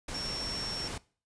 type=tone in noise; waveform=sine; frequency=5460 Hz; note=F8; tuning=40 cents flat; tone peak=-35 dBFS; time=0.14-0.88 s; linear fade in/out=5 ms; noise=pink; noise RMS=-39 dBFS; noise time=0.08-0.98 s; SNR=+1 dB; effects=noise-tail reverb RT60 0.4 s tail -21 dB re dry + resampled to 22050 Hz